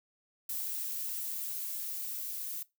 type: noise with level ramp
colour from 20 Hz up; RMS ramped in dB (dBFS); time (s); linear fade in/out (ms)
violet; -36 to -39; 0.49-2.63; 5
effects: noise-tail reverb RT60 0.2 s tail -20 dB re dry